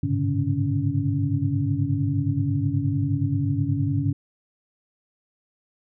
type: tone cluster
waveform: sine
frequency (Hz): 99.2 / 107.6 / 134.9 / 145.5 / 281.2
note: G2 / A2 / C#3 / D3 / C#4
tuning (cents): +21 / -38 / -47 / -16 / +25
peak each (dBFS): -27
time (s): 0.03-4.13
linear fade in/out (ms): 5
effects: none